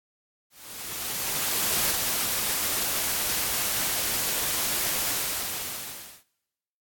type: noise with ADSR envelope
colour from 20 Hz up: white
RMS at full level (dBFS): -24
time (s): 0.5-6.24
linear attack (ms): 1400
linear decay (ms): 27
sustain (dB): -3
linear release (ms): 1200
effects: noise-tail reverb RT60 1.0 s tail -23 dB re dry + AAC 64 kbps